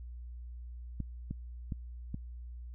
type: clicks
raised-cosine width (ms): 5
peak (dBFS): -24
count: 4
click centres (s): 1.003 / 1.31 / 1.722 / 2.144
effects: added 60 Hz sine -42 dBFS peak until 2.74 s